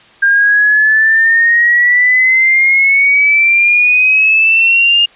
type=exponential sweep; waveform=sine; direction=up; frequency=1600 to 2836 Hz; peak=-6 dBFS; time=0.22-5.06 s; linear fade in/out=10 ms; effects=white hiss -43 dBFS RMS until 5.15 s + resampled to 8000 Hz